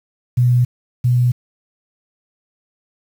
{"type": "tone pair in turn", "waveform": "sine", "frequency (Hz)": [123.2, 123.2], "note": ["B2", "B2"], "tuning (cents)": [-4, -4], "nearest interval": "unison", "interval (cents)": 0, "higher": "neither", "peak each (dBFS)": [-10, -11], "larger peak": "first", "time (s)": [[0.37, 0.65], [1.04, 1.32]], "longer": "neither", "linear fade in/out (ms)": 10, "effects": ["7-bit"]}